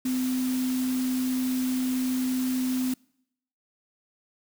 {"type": "tone in noise", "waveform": "sine", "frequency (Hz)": 255.7, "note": "C4", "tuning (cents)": -40, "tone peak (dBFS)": -24, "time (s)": [0.05, 2.94], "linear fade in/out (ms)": 5, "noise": "white", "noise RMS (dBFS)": -38, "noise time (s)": [0.05, 2.94], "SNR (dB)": 11, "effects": ["noise-tail reverb RT60 0.8 s tail -26 dB re dry"]}